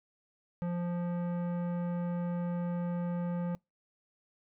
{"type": "tone with tanh clipping", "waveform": "sine", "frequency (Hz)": 174.61, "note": "F3", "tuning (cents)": 0, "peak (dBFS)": -33, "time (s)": [0.62, 3.55], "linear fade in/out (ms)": 0, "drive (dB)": 15, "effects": ["noise-tail reverb RT60 0.2 s tail -26 dB re dry"]}